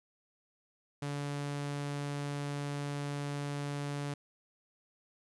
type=tone; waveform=sawtooth; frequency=143.6 Hz; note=D3; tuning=39 cents flat; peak=-31 dBFS; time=1.02-4.14 s; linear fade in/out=5 ms; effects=resampled to 24000 Hz + 12-bit